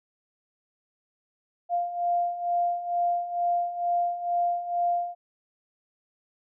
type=beating tone pair; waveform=sine; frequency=697 / 699.2 Hz; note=F5 / F5; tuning=-4 / +2 cents; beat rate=2.2 Hz; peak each=-30 / -25 dBFS; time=1.69-5.15 s; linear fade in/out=50 ms; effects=none